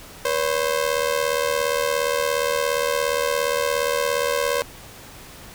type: ring-modulated tone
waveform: sawtooth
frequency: 523.3 Hz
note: C5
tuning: in tune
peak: -13 dBFS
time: 0.25-4.62 s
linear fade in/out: 0 ms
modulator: 38.6 Hz
effects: pink hiss -42 dBFS RMS until 5.54 s